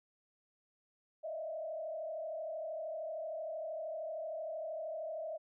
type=tone with frequency modulation; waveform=sine; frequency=637 Hz; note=D#5; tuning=41 cents sharp; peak=-38 dBFS; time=1.23-5.38 s; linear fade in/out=20 ms; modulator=33 Hz; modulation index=1.1; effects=none